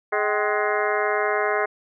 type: harmonic tone with a mistuned harmonic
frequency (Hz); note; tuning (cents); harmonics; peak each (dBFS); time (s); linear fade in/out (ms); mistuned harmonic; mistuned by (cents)
209.7; G#3; +17; 2 / 3 / 4 / 5 / 6 / 7 / 8 / 9 / 10; -25 / -27 / -28 / -29 / -30 / -30 / -31 / -32 / -32; 0.12-1.66; 10; 4; -140
effects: none